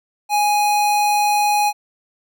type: tone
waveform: square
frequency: 830.6 Hz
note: G#5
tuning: in tune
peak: -15 dBFS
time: 0.29-1.73 s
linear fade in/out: 50 ms
effects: none